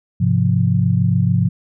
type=chord; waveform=sine; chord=F minor; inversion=first; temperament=equal; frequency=103.83 / 130.81 / 174.61 Hz; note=Ab2 / C3 / F3; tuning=0 / 0 / 0 cents; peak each=-17 dBFS; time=0.2-1.49 s; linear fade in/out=10 ms; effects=none